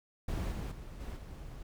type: noise with level steps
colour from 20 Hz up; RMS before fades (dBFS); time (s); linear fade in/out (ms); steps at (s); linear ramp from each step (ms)
brown; -35 / -38 / -46 / -41 / -46; 0.28-1.63; 5; 0.51 / 0.71 / 1 / 1.16; 10
effects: none